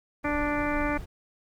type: noise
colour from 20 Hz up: brown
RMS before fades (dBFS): -36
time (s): 0.23-1.06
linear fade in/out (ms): 20
type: harmonic tone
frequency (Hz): 293.7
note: D4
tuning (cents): 0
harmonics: 1 / 2 / 3 / 4 / 5 / 6 / 7 / 8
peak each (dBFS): -29 / -32 / -34 / -35 / -36 / -37 / -37 / -38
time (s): 0.24-0.98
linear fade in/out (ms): 10
effects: none